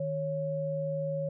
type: tone pair together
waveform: sine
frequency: 155.27 / 553 Hz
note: D#3 / C#5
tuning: -3 / -4 cents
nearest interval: octave + minor seventh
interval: 2199 cents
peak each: -34 / -31 dBFS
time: 0-1.29 s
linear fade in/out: 5 ms
effects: none